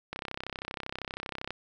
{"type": "click train", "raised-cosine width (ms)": 0.3, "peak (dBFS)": -19, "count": 46, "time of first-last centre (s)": [0.13, 1.506], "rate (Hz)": 32.7, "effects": []}